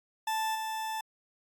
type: tone with level steps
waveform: 40% pulse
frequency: 880 Hz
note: A5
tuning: in tune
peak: -28 / -32 dBFS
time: 0.27-1.01 s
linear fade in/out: 5 ms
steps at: 0.54 s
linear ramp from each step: 20 ms
effects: AAC 64 kbps